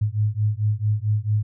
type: beating tone pair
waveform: sine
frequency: 103.9 / 108.4 Hz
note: G#2 / A2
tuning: +1 / -25 cents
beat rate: 4.5 Hz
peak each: -22 dBFS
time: 0.01-1.43 s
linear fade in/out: 10 ms
effects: none